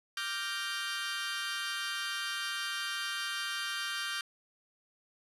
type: chord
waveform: 20% pulse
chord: G minor seventh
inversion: second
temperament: equal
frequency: 1174.7 / 1396.9 / 1568 / 1864.7 Hz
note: D6 / F6 / G6 / Bb6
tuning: 0 / 0 / 0 / 0 cents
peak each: -37 / -35 / -32 / -37 dBFS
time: 0.17-4.21 s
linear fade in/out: 2 ms
effects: low-pass 11000 Hz 12 dB/octave